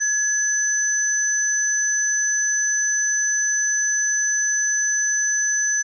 sine tone pair together, 1693 / 6045 Hz, G#6 / F#8, +33 / +36 cents, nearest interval octave + minor seventh, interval 2203 cents, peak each -22 / -20 dBFS, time 0-5.83 s, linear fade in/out 20 ms, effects none

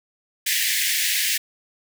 pink high-pass noise, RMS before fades -22 dBFS, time 0.46-1.38 s, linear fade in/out 10 ms, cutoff 1700 Hz, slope 96 dB/octave, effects none

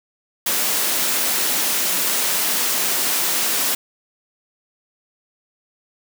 white high-pass noise, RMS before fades -20 dBFS, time 0.46-3.75 s, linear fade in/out 5 ms, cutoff 180 Hz, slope 24 dB/octave, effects none

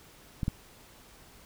clicks, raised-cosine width 5 ms, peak -18 / -16 dBFS, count 2, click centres 0.432 / 0.481 s, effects pink hiss -55 dBFS RMS until 1.45 s

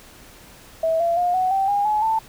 sine tone with pitch steps, 650 / 679.6 / 710.5 / 742.8 / 776.6 / 811.9 / 848.8 / 887.4 Hz, E5 / F5 / F5 / F#5 / G5 / G#5 / G#5 / A5, -24 / -47 / +30 / +7 / -16 / -39 / +38 / +14 cents, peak -17 dBFS, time 0.83-2.19 s, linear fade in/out 5 ms, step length 170 ms, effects pink hiss -46 dBFS RMS until 2.28 s

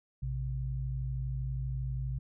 sine tone pair together, 58.27 / 130.81 Hz, A#1 / C3, 0 / 0 cents, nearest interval octave + major second, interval 1400 cents, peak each -35 / -34 dBFS, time 0.22-2.19 s, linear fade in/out 10 ms, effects none

